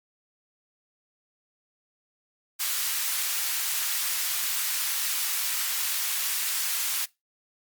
white high-pass noise, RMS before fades -28 dBFS, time 2.59-7.06 s, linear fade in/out 20 ms, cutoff 1300 Hz, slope 12 dB/octave, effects noise-tail reverb RT60 0.2 s tail -21 dB re dry + Opus 48 kbps

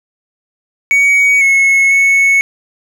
triangle tone with pitch steps, 2249 / 2186 / 2206 Hz, C#7 / C#7 / C#7, +24 / -25 / -9 cents, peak -5 dBFS, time 0.91-2.41 s, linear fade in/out 0 ms, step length 500 ms, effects none

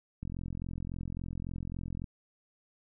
click train, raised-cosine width 5 ms, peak -26 dBFS, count 80, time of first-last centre 0.23-2.042 s, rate 43.6 Hz, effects none

